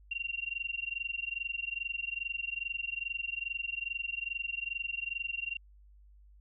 sine tone with amplitude modulation, 2761 Hz, F7, 20 cents flat, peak -30 dBFS, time 0.11-5.57 s, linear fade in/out 5 ms, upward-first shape sine, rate 22.4 Hz, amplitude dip 95%, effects added 50 Hz sine -55 dBFS peak until 6.4 s

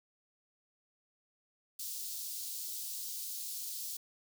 white high-pass noise, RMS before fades -41 dBFS, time 1.79-3.97 s, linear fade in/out 5 ms, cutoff 4000 Hz, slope 24 dB/octave, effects none

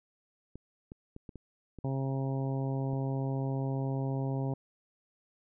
clicks, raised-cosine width 3 ms, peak -31 dBFS, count 7, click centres 0.556 / 0.919 / 1.164 / 1.292 / 1.357 / 1.787 / 2.933 s
harmonic tone, 134.7 Hz, C#3, 49 cents flat, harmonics 1 / 2 / 3 / 4 / 5 / 6 / 7, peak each -31 / -37 / -41 / -43 / -45 / -47 / -48 dBFS, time 1.84-4.54 s, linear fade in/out 5 ms
effects none

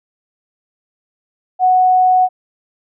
sine tone, 739 Hz, F#5, 2 cents flat, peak -8 dBFS, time 1.59-2.29 s, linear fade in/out 50 ms, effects none

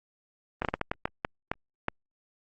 slowing click train, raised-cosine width 0.5 ms, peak -12 dBFS, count 10, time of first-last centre 0.62-1.884 s, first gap 28 ms, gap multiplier 1.38, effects Opus 24 kbps

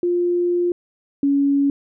sine tone pair in turn, 351.2 / 280.5 Hz, F4 / C#4, +10 / +21 cents, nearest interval major third, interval 389 cents, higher first, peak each -16 / -14 dBFS, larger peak second, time 0.03-0.72 / 1.23-1.7 s, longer first, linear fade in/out 2 ms, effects none

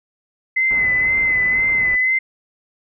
sine tone with vibrato, 2040 Hz, C7, 44 cents flat, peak -14 dBFS, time 0.56-2.19 s, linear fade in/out 10 ms, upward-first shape sine, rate 2 Hz, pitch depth 34 cents each way
pink low-pass noise, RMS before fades -34 dBFS, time 0.7-1.96 s, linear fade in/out 10 ms, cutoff 2600 Hz, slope 96 dB/octave
effects none

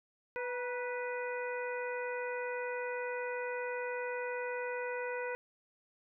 harmonic tone with a mistuned harmonic, 493.9 Hz, B4, in tune, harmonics 1 / 2 / 3 / 4 / 5, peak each -37 / -43 / -43 / -45 / -47 dBFS, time 0.36-5.35 s, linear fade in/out 0 ms, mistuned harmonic 2, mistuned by -45 cents, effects none

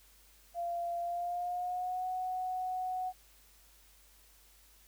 sine tone with pitch glide, 690 to 739.5 Hz, F5 to F#5, -21 to -1 cents, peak -33 dBFS, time 0.54-3.13 s, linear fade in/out 50 ms, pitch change +120 cents, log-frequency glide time 1-2.06 s, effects added 50 Hz sine -64 dBFS peak until 4.87 s + white hiss -63 dBFS RMS until 4.87 s

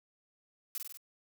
blue noise with echo, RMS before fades -38 dBFS, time 0.75-0.78 s, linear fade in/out 0 ms, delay 48 ms, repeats 4, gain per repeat -3 dB, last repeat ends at 0.972 s, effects none

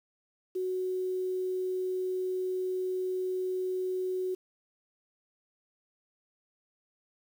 sine tone with quantisation, 370 Hz, F#4, in tune, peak -29 dBFS, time 0.55-4.35 s, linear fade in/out 10 ms, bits 9, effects none

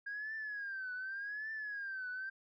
sine tone with vibrato, 1623 Hz, G#6, 40 cents flat, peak -38 dBFS, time 0.06-2.3 s, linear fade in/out 10 ms, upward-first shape triangle, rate 0.86 Hz, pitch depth 160 cents each way, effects tanh soft clip ceiling -35 dBFS

